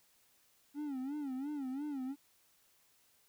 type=tone with vibrato; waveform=triangle; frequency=277.2 Hz; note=C#4; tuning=in tune; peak=-35 dBFS; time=0.74-2.16 s; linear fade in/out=50 ms; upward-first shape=sine; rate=2.9 Hz; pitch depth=140 cents each way; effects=white hiss -70 dBFS RMS until 3.28 s